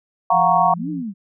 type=chord; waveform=sine; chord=Gb major seventh; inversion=third; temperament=equal; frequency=698.5 / 740 / 932.3 / 1108.7 Hz; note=F5 / Gb5 / Bb5 / Db6; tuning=0 / 0 / 0 / 0 cents; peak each=-18 dBFS; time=0.3-0.74 s; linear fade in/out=5 ms
type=tone with vibrato; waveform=sine; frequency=171.6 Hz; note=F3; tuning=30 cents flat; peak=-27 dBFS; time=0.31-1.04 s; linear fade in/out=50 ms; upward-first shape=triangle; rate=6.7 Hz; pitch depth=14 cents each way
type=linear two-way sweep; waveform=sine; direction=up then down; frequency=181 to 313.4 to 181 Hz; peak=-24 dBFS; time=0.76-1.14 s; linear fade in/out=50 ms; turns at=0.9 s
effects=none